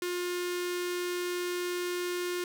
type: tone with notch filter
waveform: sawtooth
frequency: 355.4 Hz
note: F4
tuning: 30 cents sharp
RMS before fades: -33 dBFS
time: 0.02-2.44 s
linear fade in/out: 2 ms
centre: 730 Hz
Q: 1.1
effects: none